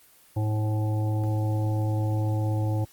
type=harmonic tone with a mistuned harmonic; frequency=107.3 Hz; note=A2; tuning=43 cents flat; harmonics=1 / 3 / 5 / 7 / 8; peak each=-23 / -33 / -37 / -40 / -41 dBFS; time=0.36-2.85 s; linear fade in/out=10 ms; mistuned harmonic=7; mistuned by=+21 cents; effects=white hiss -56 dBFS RMS until 2.92 s + Opus 24 kbps